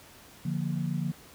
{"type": "chord", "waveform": "sine", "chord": "Bb major", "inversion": "first", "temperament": "equal", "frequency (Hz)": [146.83, 174.61, 233.1], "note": ["D3", "F3", "Bb3"], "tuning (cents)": [0, 0, 0], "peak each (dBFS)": [-31, -31, -36], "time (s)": [0.45, 1.12], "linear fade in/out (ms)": 5, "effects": ["pink hiss -52 dBFS RMS until 1.34 s", "high-pass 60 Hz 12 dB/octave"]}